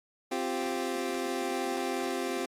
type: chord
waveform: 25% pulse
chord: C suspended fourth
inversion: none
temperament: equal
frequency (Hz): 261.6 / 349.2 / 392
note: C4 / F4 / G4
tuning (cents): 0 / 0 / 0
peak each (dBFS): -31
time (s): 0.31-2.46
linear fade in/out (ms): 10
effects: low-pass 12000 Hz 12 dB/octave + AAC 64 kbps